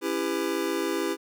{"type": "chord", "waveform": "square", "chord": "C# half-diminished seventh", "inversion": "none", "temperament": "just", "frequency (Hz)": [277.2, 332.6, 399.1, 498.9], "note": ["C#4", "E4", "G4", "B4"], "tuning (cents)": [0, 16, 31, 17], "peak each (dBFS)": [-35, -30, -31, -35], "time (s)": [0.01, 1.17], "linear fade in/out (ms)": 50, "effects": []}